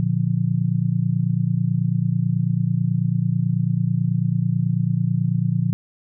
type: chord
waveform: sine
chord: Bb major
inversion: none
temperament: just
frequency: 116.54 / 145.68 / 174.81 Hz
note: Bb2 / D3 / F3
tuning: 0 / -14 / +2 cents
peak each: -22 dBFS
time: 0-5.73 s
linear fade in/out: 0 ms
effects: none